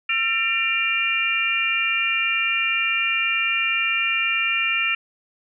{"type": "tone cluster", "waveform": "sine", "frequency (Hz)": [1351, 1812, 2380, 2780], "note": ["E6", "A#6", "D7", "F7"], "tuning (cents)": [42, -50, 22, -9], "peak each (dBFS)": [-29, -29, -22, -23], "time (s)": [0.09, 4.95], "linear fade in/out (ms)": 5, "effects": []}